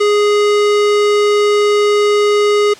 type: tone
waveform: square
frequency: 414.5 Hz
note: G#4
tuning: 3 cents flat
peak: -10 dBFS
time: 0-2.74 s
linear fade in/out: 10 ms
effects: white hiss -37 dBFS RMS until 2.79 s + low-pass 6000 Hz 12 dB/octave